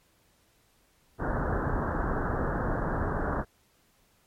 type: low-pass noise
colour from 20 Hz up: pink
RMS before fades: -29 dBFS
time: 1.18-3.45 s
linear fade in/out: 50 ms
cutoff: 1700 Hz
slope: 96 dB/octave
effects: pink hiss -66 dBFS RMS until 4.26 s + MP3 64 kbps

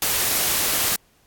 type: noise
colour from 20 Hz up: white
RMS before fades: -21 dBFS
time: 0.02-0.96 s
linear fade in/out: 2 ms
effects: pink hiss -60 dBFS RMS until 1.26 s + AAC 64 kbps

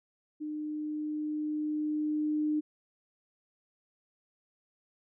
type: tone with level ramp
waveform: sine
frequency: 303.2 Hz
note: D#4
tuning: 45 cents flat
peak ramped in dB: -34 to -26 dBFS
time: 0.4-2.61 s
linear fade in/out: 20 ms
effects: none

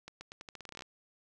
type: accelerating click train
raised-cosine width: 0.2 ms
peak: -28 dBFS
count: 15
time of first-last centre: 0.08-0.822 s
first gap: 130 ms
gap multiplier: 0.84
effects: none

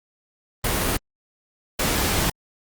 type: noise bursts at uneven times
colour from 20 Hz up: pink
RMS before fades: -22 dBFS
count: 2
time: 0.64-0.97 / 1.79-2.3 s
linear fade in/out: 5 ms
effects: Opus 32 kbps

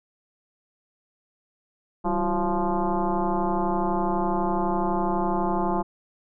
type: tone with frequency modulation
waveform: sine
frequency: 338 Hz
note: E4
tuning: 43 cents sharp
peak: -21 dBFS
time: 2.04-5.83 s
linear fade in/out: 20 ms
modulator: 177 Hz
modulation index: 4
effects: none

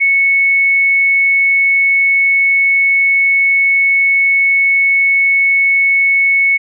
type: tone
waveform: sine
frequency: 2208 Hz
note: C#7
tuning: 7 cents flat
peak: -8 dBFS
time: 0-6.58 s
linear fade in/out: 20 ms
effects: none

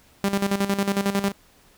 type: tone with tremolo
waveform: sawtooth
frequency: 198.4 Hz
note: G3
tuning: 21 cents sharp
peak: -15 dBFS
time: 0.24-1.32 s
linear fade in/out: 0 ms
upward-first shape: square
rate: 11 Hz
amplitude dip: 70%
effects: pink hiss -56 dBFS RMS until 1.77 s

